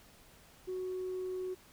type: tone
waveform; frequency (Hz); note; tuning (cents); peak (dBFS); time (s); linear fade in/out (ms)
sine; 370; F#4; 0; -34; 0.67-1.55; 20
effects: tanh soft clip ceiling -32 dBFS + pink hiss -60 dBFS RMS until 1.72 s